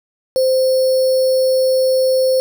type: tone with sample-and-hold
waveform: sine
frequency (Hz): 520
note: C5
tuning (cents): -11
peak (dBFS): -11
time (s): 0.36-2.4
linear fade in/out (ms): 0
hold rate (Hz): 4900
effects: none